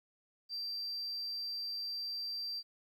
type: tone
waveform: sine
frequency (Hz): 4699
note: D8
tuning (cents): 0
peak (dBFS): -35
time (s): 0.49-2.63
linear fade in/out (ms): 50
effects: tanh soft clip ceiling -35 dBFS + 12-bit